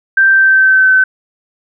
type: tone with pitch glide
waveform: sine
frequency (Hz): 1568 to 1526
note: G6 to G6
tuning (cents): 0 to -47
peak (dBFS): -5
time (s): 0.17-1.04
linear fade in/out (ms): 5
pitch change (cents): -47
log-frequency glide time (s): 0.3-0.92
effects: none